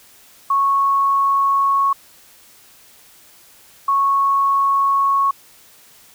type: tone pair in turn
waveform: sine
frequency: 1104 / 1104 Hz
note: C#6 / C#6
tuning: -7 / -7 cents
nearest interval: unison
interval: 0 cents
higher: neither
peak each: -13 dBFS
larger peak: neither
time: 0.5-1.93 / 3.88-5.31 s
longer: neither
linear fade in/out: 5 ms
effects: white hiss -48 dBFS RMS until 6.14 s